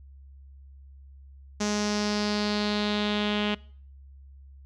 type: tone with low-pass filter sweep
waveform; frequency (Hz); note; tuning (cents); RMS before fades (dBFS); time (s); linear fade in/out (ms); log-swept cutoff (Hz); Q
sawtooth; 208.4; G#3; +6; -27; 1.6-3.55; 10; 6200 to 3100; 4
effects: noise-tail reverb RT60 0.5 s tail -23 dB re dry + added 68 Hz sine -46 dBFS peak until 4.65 s